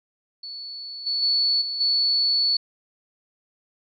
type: tone with level steps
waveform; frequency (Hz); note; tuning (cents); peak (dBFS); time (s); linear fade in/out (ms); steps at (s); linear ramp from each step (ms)
sine; 4435; C#8; 0; -33 / -22 / -18 / -26 / -18; 0.43-2.57; 5; 1.06 / 1.22 / 1.61 / 1.8; 10
effects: none